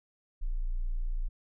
sine tone, 29.14 Hz, A#0, in tune, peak -28 dBFS, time 0.41-1.29 s, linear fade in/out 20 ms, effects none

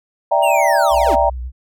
sine chord, E half-diminished seventh, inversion third, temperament equal, 587.3 / 659.3 / 784 / 932.3 Hz, D5 / E5 / G5 / Bb5, 0 / 0 / 0 / 0 cents, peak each -17 dBFS, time 0.31-1.3 s, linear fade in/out 10 ms
square linear sweep, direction down, 2900 to 197.1 Hz, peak -21 dBFS, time 0.42-1.16 s, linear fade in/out 20 ms
sine tone with vibrato, 62.1 Hz, B1, 10 cents sharp, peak -23 dBFS, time 0.9-1.52 s, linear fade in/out 50 ms, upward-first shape square, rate 7.3 Hz, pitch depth 41 cents each way
effects none

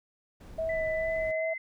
brown noise, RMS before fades -44 dBFS, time 0.4-1.32 s, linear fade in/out 10 ms
sine tone with vibrato, 642 Hz, E5, 46 cents flat, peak -28 dBFS, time 0.58-1.54 s, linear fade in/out 10 ms, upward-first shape sine, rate 2.4 Hz, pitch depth 19 cents each way
sine tone with pitch glide, 1995 to 2056 Hz, B6 to C7, +17 to -31 cents, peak -34 dBFS, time 0.69-1.58 s, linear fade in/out 5 ms, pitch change +52 cents, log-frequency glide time 1.01-1.45 s
effects none

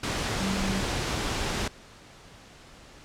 sine tone in noise, 193.1 Hz, G3, 26 cents flat, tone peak -28 dBFS, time 0.4-0.81 s, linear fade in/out 5 ms, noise pink, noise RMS -29 dBFS, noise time 0.03-1.68 s, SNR -2 dB, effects pink hiss -50 dBFS RMS until 3.04 s + low-pass 7000 Hz 12 dB/octave

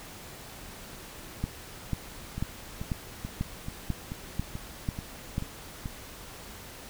two click trains, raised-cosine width 5 ms, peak -22 / -16 dBFS, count 9 / 9, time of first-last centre 2.38-5.858 / 1.44-5.381 s, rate 2.3 / 2.03 Hz, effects pink hiss -45 dBFS RMS until 6.89 s

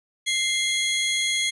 sawtooth tone pair together, 2093 / 3322 Hz, C7 / G#7, 0 / 0 cents, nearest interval minor sixth, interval 800 cents, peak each -21 / -21 dBFS, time 0.26-1.51 s, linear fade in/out 20 ms, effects resampled to 24000 Hz

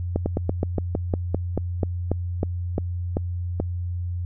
slowing click train, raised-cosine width 2 ms, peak -9 dBFS, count 16, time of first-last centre 0.16-3.601 s, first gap 100 ms, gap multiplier 1.11, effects added 88 Hz sine -25 dBFS peak until 4.25 s

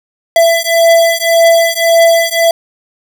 square beating tone pair, 667 / 668.8 Hz, E5 / E5, +20 / +25 cents, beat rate 1.8 Hz, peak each -10 dBFS, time 0.36-2.51 s, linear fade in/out 2 ms, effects none

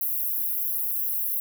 white high-pass noise, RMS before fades -27 dBFS, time 0.01-1.4 s, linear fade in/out 2 ms, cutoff 11000 Hz, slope 96 dB/octave, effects none

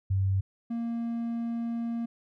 sine / triangle tone pair in turn, 96.4 / 232.7 Hz, G2 / A#3, -28 / -3 cents, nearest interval octave + minor third, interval 1525 cents, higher second, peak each -23 / -27 dBFS, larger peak first, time 0.1-0.41 / 0.7-2.06 s, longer second, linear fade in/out 10 ms, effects none

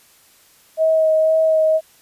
sine tone with vibrato, 635 Hz, D#5, 35 cents sharp, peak -12 dBFS, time 0.77-1.81 s, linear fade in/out 50 ms, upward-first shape sine, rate 2 Hz, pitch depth 14 cents each way, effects white hiss -52 dBFS RMS until 2.01 s + resampled to 32000 Hz

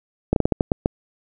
slowing click train, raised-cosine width 2 ms, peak -3 dBFS, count 8, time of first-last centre 0.33-0.859 s, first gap 32 ms, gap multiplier 1.28, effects none

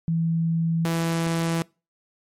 sine / sawtooth tone pair in turn, 164.81 / 165.86 Hz, E3 / E3, 0 / +11 cents, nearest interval unison, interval 11 cents, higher second, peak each -20 / -18 dBFS, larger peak second, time 0.08-0.85 / 0.85-1.62 s, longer neither, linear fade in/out 0 ms, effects noise-tail reverb RT60 0.3 s tail -24 dB re dry + MP3 64 kbps

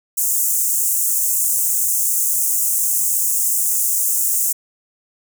pink high-pass noise, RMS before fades -18 dBFS, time 0.17-4.53 s, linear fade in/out 10 ms, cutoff 6800 Hz, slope 48 dB/octave, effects none

